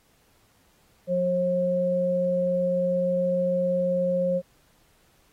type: tone pair together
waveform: sine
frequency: 179.4 / 537.6 Hz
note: F3 / C5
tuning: +47 / +47 cents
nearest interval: octave + perfect fifth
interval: 1900 cents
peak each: -28 / -22 dBFS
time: 1.07-4.42 s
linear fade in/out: 50 ms
effects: pink hiss -63 dBFS RMS until 5.32 s + AAC 48 kbps